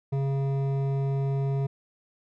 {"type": "tone with hard clipping", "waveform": "sine", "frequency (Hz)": 137.1, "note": "C#3", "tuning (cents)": -19, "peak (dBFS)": -26, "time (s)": [0.12, 1.67], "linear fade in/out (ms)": 10, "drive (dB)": 11, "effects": []}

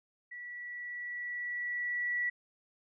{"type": "tone with level ramp", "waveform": "sine", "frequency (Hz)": 1947, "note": "B6", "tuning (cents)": -25, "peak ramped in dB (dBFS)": [-42, -29], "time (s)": [0.31, 2.3], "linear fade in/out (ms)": 10, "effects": []}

